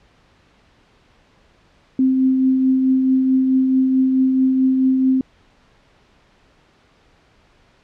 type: tone with tremolo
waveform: sine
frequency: 261.6 Hz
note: C4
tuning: in tune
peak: -11 dBFS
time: 1.99-5.21 s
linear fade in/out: 2 ms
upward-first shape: triangle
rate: 4.6 Hz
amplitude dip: 35%
effects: pink hiss -55 dBFS RMS until 7.83 s + low-pass 4000 Hz 12 dB/octave